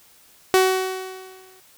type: tone with exponential decay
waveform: sawtooth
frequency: 375.5 Hz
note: F#4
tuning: 26 cents sharp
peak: -8 dBFS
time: 0.54-1.6 s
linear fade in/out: 0 ms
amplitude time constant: 230 ms
effects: white hiss -53 dBFS RMS until 1.77 s